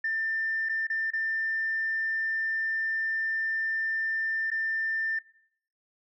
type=tone with dropouts; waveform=sine; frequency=1790 Hz; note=A6; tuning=29 cents sharp; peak=-25 dBFS; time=0.04-5.19 s; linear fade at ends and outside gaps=5 ms; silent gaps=0.689-0.693 / 0.87-0.899 / 1.106-1.133 / 4.504-4.514 s; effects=noise-tail reverb RT60 0.7 s tail -22 dB re dry + tanh soft clip ceiling -21 dBFS